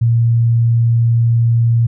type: tone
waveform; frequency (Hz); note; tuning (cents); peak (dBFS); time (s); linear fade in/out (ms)
sine; 116.54; A#2; 0; -9; 0.01-1.87; 10
effects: none